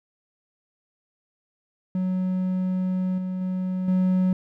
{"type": "tone with level steps", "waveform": "triangle", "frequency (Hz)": 185, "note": "F#3", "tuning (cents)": 0, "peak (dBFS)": [-20, -24, -22, -16], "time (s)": [1.95, 4.33], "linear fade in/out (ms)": 2, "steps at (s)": [3.18, 3.41, 3.88], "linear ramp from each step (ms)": 2, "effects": []}